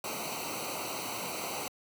pink noise with comb filter, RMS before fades -37 dBFS, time 0.04-1.68 s, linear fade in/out 2 ms, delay 0.58 ms, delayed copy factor -0.95, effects high-pass 100 Hz 12 dB/octave

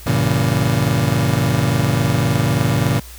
35% pulse chord, G diminished seventh, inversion none, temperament just, 98 / 117.6 / 141.12 / 169.34 Hz, G2 / Bb2 / Db3 / Fb3, 0 / +16 / +31 / +47 cents, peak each -21 / -17 / -17 / -21 dBFS, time 0.06-3 s, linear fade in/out 10 ms, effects added 60 Hz sine -36 dBFS peak until 3.18 s + white hiss -40 dBFS RMS until 3.18 s

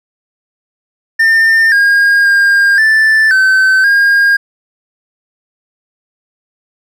triangle tone with pitch steps, 1804 / 1624 / 1610 / 1762 / 1534 / 1620 Hz, A6 / G#6 / G6 / A6 / G6 / G#6, +43 / -39 / +46 / +2 / -38 / -43 cents, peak -4 dBFS, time 1.19-4.37 s, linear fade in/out 10 ms, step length 530 ms, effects none

